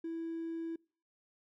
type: tone with hard clipping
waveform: triangle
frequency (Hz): 329.6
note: E4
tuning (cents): 0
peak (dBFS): -37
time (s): 0.04-0.76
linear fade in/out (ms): 5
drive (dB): 4
effects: noise-tail reverb RT60 0.4 s tail -26 dB re dry